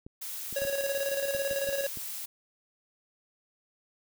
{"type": "clicks", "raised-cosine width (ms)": 3, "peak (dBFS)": -31, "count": 8, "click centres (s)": [0.065, 0.527, 0.62, 0.651, 1.349, 1.512, 1.689, 1.973]}
{"type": "noise", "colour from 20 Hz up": "blue", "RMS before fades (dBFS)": -38, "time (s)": [0.21, 2.26], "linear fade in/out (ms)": 10}
{"type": "tone with tremolo", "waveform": "square", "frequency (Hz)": 554.4, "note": "C#5", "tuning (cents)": 0, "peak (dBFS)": -28, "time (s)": [0.56, 1.87], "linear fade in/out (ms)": 5, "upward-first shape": "square", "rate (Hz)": 18, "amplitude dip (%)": 50}
{"effects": []}